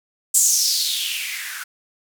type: noise with band-pass filter sweep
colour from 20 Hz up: violet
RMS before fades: -21 dBFS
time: 0.34-1.64 s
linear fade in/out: 10 ms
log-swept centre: 7900 to 1400 Hz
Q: 4.9
effects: none